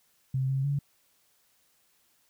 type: tone with pitch steps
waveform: sine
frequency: 132 / 134.6 / 141.8 Hz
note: C3 / C3 / C#3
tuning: +16 / +49 / +40 cents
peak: -25 dBFS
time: 0.34-0.79 s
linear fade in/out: 5 ms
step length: 150 ms
effects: white hiss -68 dBFS RMS until 2.29 s